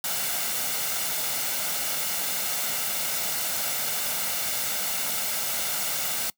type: noise with comb filter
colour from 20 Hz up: white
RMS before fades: -28 dBFS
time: 0.04-6.3 s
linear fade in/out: 2 ms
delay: 1.4 ms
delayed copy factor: +0.5
effects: noise-tail reverb RT60 0.1 s tail -23 dB re dry + high-pass 150 Hz 12 dB/octave